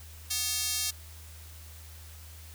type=tone with high-pass filter; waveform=square; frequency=246.9 Hz; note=B3; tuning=in tune; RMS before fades=-31 dBFS; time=0.3-0.91 s; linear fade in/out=10 ms; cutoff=4900 Hz; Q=1; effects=added 79 Hz sine -46 dBFS peak until 2.54 s + white hiss -52 dBFS RMS until 2.54 s